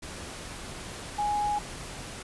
sine tone in noise, 830.6 Hz, G#5, in tune, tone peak -25 dBFS, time 1.18-1.59 s, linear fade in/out 10 ms, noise pink, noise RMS -40 dBFS, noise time 0.02-2.23 s, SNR +12 dB, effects resampled to 24000 Hz

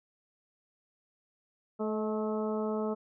harmonic tone with a mistuned harmonic, 216.1 Hz, A3, 31 cents flat, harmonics 1 / 2 / 3 / 4 / 5 / 6, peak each -33 / -33 / -38 / -43 / -45 / -44 dBFS, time 1.79-2.95 s, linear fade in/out 20 ms, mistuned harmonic 3, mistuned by -27 cents, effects none

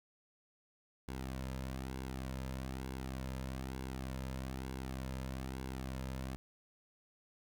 sawtooth tone with flanger, 65.41 Hz, C2, in tune, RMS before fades -42 dBFS, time 1.08-6.36 s, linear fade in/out 0 ms, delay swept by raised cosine 1.6 to 2.7 ms, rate 1.1 Hz, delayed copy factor -0.5, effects none

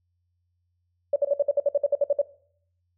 sine tone bursts, 571 Hz, D5, 49 cents flat, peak -17 dBFS, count 13, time 1.13-2.217 s, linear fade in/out 5 ms, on 31 ms, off 57 ms
sine tone with exponential decay, 565 Hz, C#5, 33 cents sharp, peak -25 dBFS, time 1.27-1.5 s, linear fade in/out 5 ms, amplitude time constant 48 ms
effects noise-tail reverb RT60 0.6 s tail -18 dB re dry + added 88 Hz sine -70 dBFS peak until 2.97 s

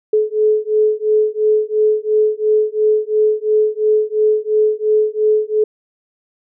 sine beating tone pair, 427.4 / 430.3 Hz, G#4 / A4, +50 / -39 cents, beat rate 2.9 Hz, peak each -15 dBFS, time 0.13-5.64 s, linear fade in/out 5 ms, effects none

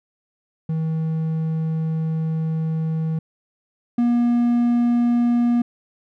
triangle tone pair in turn, 160 / 239.1 Hz, D#3 / A#3, +49 / +44 cents, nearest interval perfect fifth, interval 695 cents, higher second, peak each -18 / -13 dBFS, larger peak second, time 0.69-3.19 / 3.98-5.62 s, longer first, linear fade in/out 5 ms, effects none

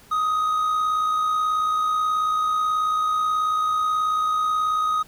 triangle tone with amplitude modulation, 1252 Hz, D#6, 10 cents sharp, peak -16 dBFS, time 0.11-5.03 s, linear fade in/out 10 ms, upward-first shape sine, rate 58.4 Hz, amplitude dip 35%, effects pink hiss -51 dBFS RMS until 5.07 s

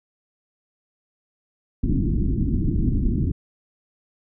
pink low-pass noise, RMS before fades -21 dBFS, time 1.83-3.32 s, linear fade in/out 5 ms, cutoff 320 Hz, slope 48 dB/octave, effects none

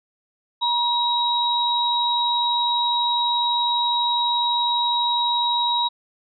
sine tone pair together, 957 / 3828 Hz, A#5 / A#7, +45 / +45 cents, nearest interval 2 octaves, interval 2400 cents, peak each -21 dBFS, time 0.61-5.89 s, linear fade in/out 20 ms, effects none

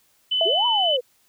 sine tone, 3013 Hz, F#7, 31 cents sharp, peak -19 dBFS, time 0.31-0.97 s, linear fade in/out 10 ms
sine tone with exponential decay, 659.3 Hz, E5, in tune, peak -17 dBFS, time 0.41-0.71 s, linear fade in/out 2 ms, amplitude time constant 65 ms
sine linear two-way sweep, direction up then down, 329.6 to 987.8 to 469.6 Hz, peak -21 dBFS, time 0.45-1.01 s, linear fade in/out 20 ms, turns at 0.66 s
effects white hiss -62 dBFS RMS until 1.28 s

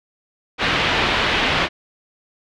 white low-pass noise, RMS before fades -19 dBFS, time 0.58-1.69 s, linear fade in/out 50 ms, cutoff 3300 Hz, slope 24 dB/octave, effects none

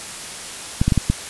clicks, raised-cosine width 5 ms, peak -3 dBFS, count 5, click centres 0.815 / 0.88 / 0.922 / 0.977 / 1.1 s, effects white hiss -32 dBFS RMS until 1.29 s + resampled to 24000 Hz

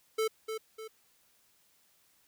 square tone with echo, 440 Hz, A4, in tune, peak -28 dBFS, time 0.18-0.28 s, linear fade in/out 10 ms, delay 300 ms, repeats 2, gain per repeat -7 dB, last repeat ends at 0.88 s, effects white hiss -68 dBFS RMS until 2.27 s

